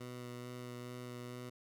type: tone with vibrato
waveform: 15% pulse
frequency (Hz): 123.1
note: B2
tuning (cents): -5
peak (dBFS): -38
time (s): 0-1.5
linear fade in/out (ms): 10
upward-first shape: sine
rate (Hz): 2.3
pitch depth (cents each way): 12
effects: none